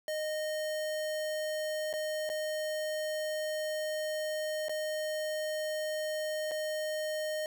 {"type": "tone with dropouts", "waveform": "square", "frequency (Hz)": 617, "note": "D#5", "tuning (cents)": -15, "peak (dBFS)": -33, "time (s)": [0.08, 7.46], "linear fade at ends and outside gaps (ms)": 1, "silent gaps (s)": [[1.929, 1.937], [2.292, 2.299], [4.684, 4.694], [6.512, 6.516]], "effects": []}